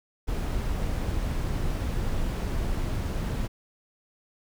brown noise, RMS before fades -28 dBFS, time 0.27-3.48 s, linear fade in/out 20 ms, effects none

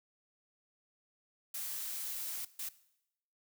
blue noise bursts at uneven times, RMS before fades -40 dBFS, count 2, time 1.54-2.45 / 2.59-2.69 s, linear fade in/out 5 ms, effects noise-tail reverb RT60 0.8 s tail -18 dB re dry

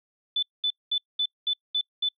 sine tone bursts, 3500 Hz, A7, 10 cents flat, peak -22 dBFS, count 7, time 0.36-2.089 s, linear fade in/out 5 ms, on 67 ms, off 210 ms, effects noise-tail reverb RT60 0.1 s tail -26 dB re dry

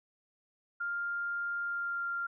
sine tone with pitch glide, 1400 to 1390.3 Hz, F6 to F6, +4 to -8 cents, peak -32 dBFS, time 0.8-2.27 s, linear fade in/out 10 ms, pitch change -12 cents, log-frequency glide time 1.64-2.05 s, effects none

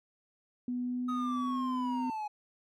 sine tone with pitch glide, 246.9 to 253.3 Hz, B3 to B3, 0 to +44 cents, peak -31 dBFS, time 0.68-2.1 s, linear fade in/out 2 ms, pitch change +44 cents, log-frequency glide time 0.82-1.55 s
triangle linear sweep, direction down, 1263 to 830.6 Hz, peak -32 dBFS, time 1.08-2.28 s, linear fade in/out 10 ms
effects tanh soft clip ceiling -21 dBFS

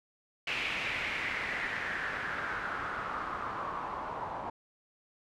white noise with low-pass filter sweep, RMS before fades -36 dBFS, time 0.47-4.5 s, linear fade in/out 5 ms, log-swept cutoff 2600 to 890 Hz, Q 3.8, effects none

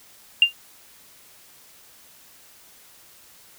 sine tone with exponential decay, 2794 Hz, F7, in tune, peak -6 dBFS, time 0.42-0.53 s, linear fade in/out 2 ms, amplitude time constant 22 ms, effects tanh soft clip ceiling -3 dBFS + white hiss -51 dBFS RMS until 3.58 s

